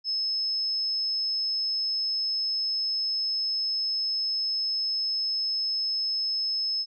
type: tone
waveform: sine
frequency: 5200 Hz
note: E8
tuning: 24 cents flat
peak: -25 dBFS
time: 0.04-6.86 s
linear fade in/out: 50 ms
effects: none